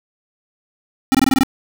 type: tone bursts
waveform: square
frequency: 266.3 Hz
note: C4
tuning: 31 cents sharp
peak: -11 dBFS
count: 7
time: 1.12-1.434 s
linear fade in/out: 0 ms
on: 26 ms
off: 22 ms
effects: none